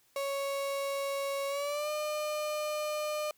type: tone with pitch glide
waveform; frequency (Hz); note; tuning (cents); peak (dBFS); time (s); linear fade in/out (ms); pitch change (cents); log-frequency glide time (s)
35% pulse; 554.4 to 604.6; C#5 to D#5; 0 to -50; -30; 0.16-3.31; 2; +150; 1.48-1.9
effects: white hiss -68 dBFS RMS until 3.37 s